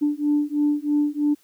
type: beating tone pair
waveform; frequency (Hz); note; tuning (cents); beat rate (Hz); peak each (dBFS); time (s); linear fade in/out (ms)
sine; 292.8 / 295.9; D4 / D4; -5 / +13; 3.1; -21 / -21; 0.01-1.35; 20
effects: tanh soft clip ceiling -12 dBFS + white hiss -60 dBFS RMS until 1.43 s